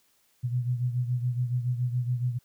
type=beating tone pair; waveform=sine; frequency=122.3 / 129.4 Hz; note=B2 / C3; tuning=-16 / -19 cents; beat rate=7.1 Hz; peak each=-26 / -32 dBFS; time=0.43-2.39 s; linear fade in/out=20 ms; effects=white hiss -67 dBFS RMS until 2.44 s